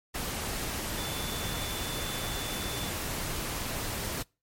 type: tone in noise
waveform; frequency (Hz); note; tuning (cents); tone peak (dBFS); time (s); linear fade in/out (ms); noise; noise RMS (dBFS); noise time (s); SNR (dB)
sine; 3500; A7; -10; -40; 0.97-2.9; 10; pink; -34; 0.14-4.23; -9
effects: noise-tail reverb RT60 0.3 s tail -26 dB re dry + MP3 64 kbps